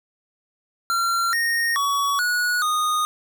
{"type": "tone with pitch steps", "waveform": "square", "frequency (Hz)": [1370, 1854, 1127, 1460, 1235], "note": ["F6", "A#6", "C#6", "F#6", "D#6"], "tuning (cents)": [-34, -10, 28, -24, -13], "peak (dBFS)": -20, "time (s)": [0.9, 3.05], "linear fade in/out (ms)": 0, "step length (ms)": 430, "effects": []}